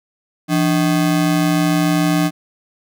square ring-modulated tone, 233.1 Hz, A#3, in tune, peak -11 dBFS, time 0.48-2.31 s, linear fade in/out 50 ms, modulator 63.5 Hz, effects none

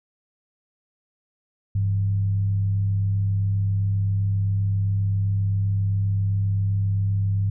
sine tone with frequency modulation, 100 Hz, G2, 35 cents sharp, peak -19 dBFS, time 1.75-7.5 s, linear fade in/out 5 ms, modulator 67.6 Hz, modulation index 0.3, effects none

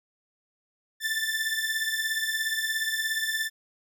sawtooth beating tone pair, 1760 / 1777 Hz, A6 / A6, 0 / +17 cents, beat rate 17 Hz, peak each -26 dBFS, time 1-3.5 s, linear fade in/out 50 ms, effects none

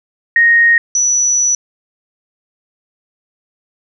sine tone pair in turn, 1864.7 / 5920 Hz, A#6 / F#8, 0 / 0 cents, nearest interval octave + minor sixth, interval 2000 cents, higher second, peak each -6 / -10 dBFS, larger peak first, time 0.36-0.78 / 0.95-1.55 s, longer second, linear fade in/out 2 ms, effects none

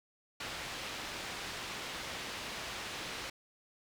white low-pass noise, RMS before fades -42 dBFS, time 0.4-3.3 s, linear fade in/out 5 ms, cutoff 3800 Hz, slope 12 dB/octave, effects none

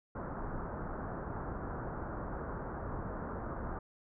pink low-pass noise, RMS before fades -40 dBFS, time 0.15-3.79 s, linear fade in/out 5 ms, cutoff 1500 Hz, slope 48 dB/octave, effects none

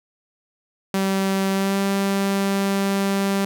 sawtooth tone with pitch glide, 193.4 to 196.78 Hz, G3 to G3, -23 to +7 cents, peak -15 dBFS, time 0.94-3.45 s, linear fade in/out 2 ms, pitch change +30 cents, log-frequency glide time 1.52-1.78 s, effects 9-bit

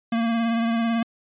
square tone with vibrato, 230 Hz, A#3, 23 cents flat, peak -21 dBFS, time 0.12-1.03 s, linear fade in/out 5 ms, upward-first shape triangle, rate 18 Hz, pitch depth 31 cents each way, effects resampled to 8000 Hz

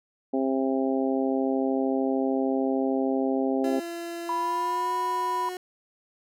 harmonic tone, 133.2 Hz, C3, 31 cents sharp, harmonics 2 / 3 / 4 / 5 / 6, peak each -25 / -29 / -31 / -33 / -35 dBFS, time 0.33-3.8 s, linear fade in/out 10 ms
30% pulse tone with pitch glide, 340 to 364.4 Hz, F4 to F#4, -46 to -26 cents, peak -30 dBFS, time 3.64-5.57 s, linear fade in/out 2 ms, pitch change +120 cents, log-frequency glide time 4.25-4.95 s
sine tone, 987.8 Hz, B5, in tune, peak -25 dBFS, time 4.29-5.49 s, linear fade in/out 2 ms
effects none

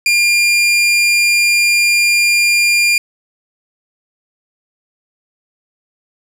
sawtooth tone, 2400 Hz, D7, 37 cents sharp, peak -6 dBFS, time 0.06-2.98 s, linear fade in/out 2 ms, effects low-pass 11000 Hz 12 dB/octave + 8-bit

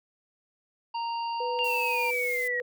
harmonic tone, 929 Hz, A#5, 6 cents flat, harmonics 1 / 3 / 5, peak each -29 / -41 / -43 dBFS, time 0.94-2.11 s, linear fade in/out 10 ms
sine tone with tremolo, 493.2 Hz, B4, 2 cents flat, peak -30 dBFS, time 1.4-2.62 s, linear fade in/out 5 ms, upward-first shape sine, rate 1.6 Hz, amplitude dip 25%
sine linear sweep, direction down, 2818 to 1880 Hz, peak -27 dBFS, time 1.59-2.6 s, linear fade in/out 0 ms
blue noise, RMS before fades -42 dBFS, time 1.64-2.48 s, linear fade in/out 5 ms
effects none

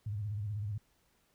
sine tone with vibrato, 103.9 Hz, G#2, 1 cent sharp, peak -34 dBFS, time 0.06-0.78 s, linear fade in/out 5 ms, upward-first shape square, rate 16 Hz, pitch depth 81 cents each way, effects pink hiss -72 dBFS RMS until 1.34 s

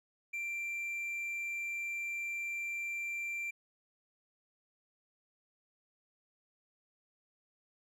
triangle tone, 2359 Hz, D7, 7 cents sharp, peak -34 dBFS, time 0.33-3.51 s, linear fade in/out 10 ms, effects none

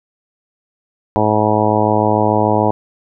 harmonic tone, 106.9 Hz, A2, 49 cents flat, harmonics 1 / 2 / 3 / 4 / 5 / 6 / 7 / 8 / 9, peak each -20 / -20 / -20 / -20 / -20 / -20 / -20 / -20 / -20 dBFS, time 1.16-2.71 s, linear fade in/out 0 ms, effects none

